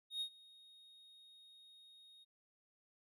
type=tone with ADSR envelope; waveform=triangle; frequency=3729 Hz; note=A#7; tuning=in tune; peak=-35 dBFS; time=0.1-2.25 s; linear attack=110 ms; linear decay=80 ms; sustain=-23 dB; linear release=23 ms; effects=none